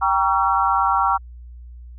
sine chord, G diminished seventh, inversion none, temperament just, 784 / 940.8 / 1128.9 / 1354.7 Hz, G5 / Bb5 / Db6 / Fb6, 0 / +16 / +31 / +47 cents, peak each -21 dBFS, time 0.01-1.18 s, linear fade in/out 20 ms, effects added 60 Hz sine -36 dBFS peak until 1.98 s

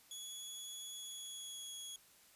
20% pulse tone with pitch glide, 3378 to 3335 Hz, G#7 to G#7, +29 to +7 cents, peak -40 dBFS, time 0.11-1.96 s, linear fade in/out 2 ms, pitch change -22 cents, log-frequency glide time 0.95-1.74 s, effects white hiss -65 dBFS RMS until 2.35 s + resampled to 32000 Hz

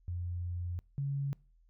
sine tone pair in turn, 87.9 / 139.53 Hz, F2 / C#3, +12 / +12 cents, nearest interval minor sixth, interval 800 cents, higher second, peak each -34 / -31 dBFS, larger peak second, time 0.08-0.79 / 0.98-1.33 s, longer first, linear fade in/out 0 ms, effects noise-tail reverb RT60 0.4 s tail -25 dB re dry + added 41 Hz sine -62 dBFS peak until 1.69 s

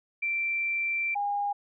sine tone pair in turn, 2349 / 813.4 Hz, D7 / G#5, 0 / -36 cents, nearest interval octave + tritone, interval 1836 cents, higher first, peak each -26 dBFS, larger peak neither, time 0.22-1.15 / 1.15-1.53 s, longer first, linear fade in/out 10 ms, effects none

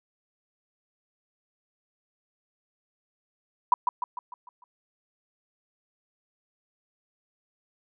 sine tone with echo, 987.8 Hz, B5, in tune, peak -14 dBFS, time 3.72-3.74 s, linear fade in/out 2 ms, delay 150 ms, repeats 6, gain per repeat -6 dB, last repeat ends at 4.64 s, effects none

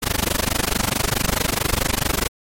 pink noise with amplitude modulation, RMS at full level -17 dBFS, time 0.02-2.28 s, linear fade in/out 20 ms, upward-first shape sine, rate 24.6 Hz, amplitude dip 100%, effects MP3 64 kbps

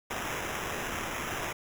white noise with sample-and-hold, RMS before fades -35 dBFS, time 0.1-1.53 s, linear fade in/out 10 ms, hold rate 4410 Hz, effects none

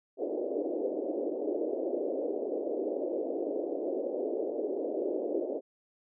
pink band-pass noise, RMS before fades -33 dBFS, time 0.17-5.61 s, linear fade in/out 50 ms, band 300 to 600 Hz, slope 48 dB/octave, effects none

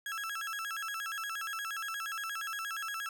35% pulse tone with vibrato, 1480 Hz, F#6, in tune, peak -34 dBFS, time 0.06-3.09 s, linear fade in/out 2 ms, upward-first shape square, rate 8.5 Hz, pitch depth 190 cents each way, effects none

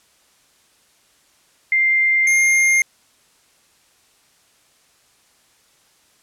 sine / square tone pair in turn, 2097 / 2119 Hz, C7 / C7, +3 / +21 cents, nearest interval unison, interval 18 cents, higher second, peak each -13 dBFS, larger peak neither, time 1.72-2.27 / 2.27-2.82 s, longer neither, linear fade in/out 2 ms, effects white hiss -57 dBFS RMS until 6.22 s + low-pass 10000 Hz 12 dB/octave

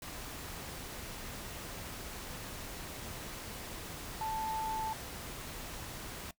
sine tone in noise, 880 Hz, A5, in tune, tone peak -34 dBFS, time 4.21-4.93 s, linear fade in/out 2 ms, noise pink, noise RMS -44 dBFS, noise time 0.02-6.31 s, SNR +7 dB, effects noise-tail reverb RT60 0.1 s tail -19 dB re dry

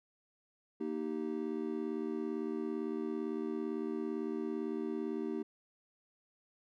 triangle chord, Eb major, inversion second, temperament just, 233.3 / 311.1 / 388.9 Hz, Bb3 / Eb4 / G4, +2 / 0 / -14 cents, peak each -38 / -37 / -37 dBFS, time 0.8-5.43 s, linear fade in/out 10 ms, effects none

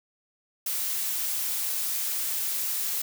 blue noise, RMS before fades -29 dBFS, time 0.66-3.02 s, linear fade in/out 5 ms, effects none

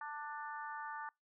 harmonic tone, 295.8 Hz, D4, 13 cents sharp, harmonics 3 / 4 / 5 / 6, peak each -45 / -47 / -49 / -51 dBFS, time 0.01-1.09 s, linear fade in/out 2 ms, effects noise-tail reverb RT60 0.2 s tail -26 dB re dry

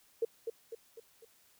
sine tone with echo, 457 Hz, A#4, 34 cents flat, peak -27 dBFS, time 0.22-0.25 s, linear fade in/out 5 ms, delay 250 ms, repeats 4, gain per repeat -6 dB, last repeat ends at 1.25 s, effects white hiss -66 dBFS RMS until 1.59 s

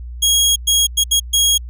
20% pulse tone bursts at uneven times, 3293 Hz, G#7, 15 cents flat, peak -6 dBFS, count 5, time 0.22-0.56 / 0.67-0.87 / 0.97-1.04 / 1.11-1.2 / 1.33-1.58 s, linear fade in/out 10 ms, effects added 60 Hz sine -27 dBFS peak until 1.69 s

